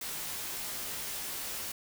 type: noise with comb filter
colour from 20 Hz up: white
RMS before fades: -38 dBFS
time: 0.01-1.72 s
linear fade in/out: 5 ms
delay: 16 ms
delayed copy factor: -0.7
effects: none